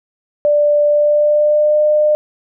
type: tone with pitch glide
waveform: sine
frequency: 589 to 603.5 Hz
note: D5 to D5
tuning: +5 to +47 cents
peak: -9 dBFS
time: 0.45-2.15 s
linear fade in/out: 0 ms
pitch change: +42 cents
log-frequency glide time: 0.85-1.81 s
effects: none